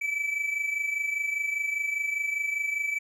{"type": "tone pair together", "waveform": "triangle", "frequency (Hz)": [2303, 2328], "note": ["D7", "D7"], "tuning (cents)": [-34, -16], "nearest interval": "unison", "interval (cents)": 18, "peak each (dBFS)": [-26, -32], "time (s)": [0.01, 2.99], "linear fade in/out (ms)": 10, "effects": []}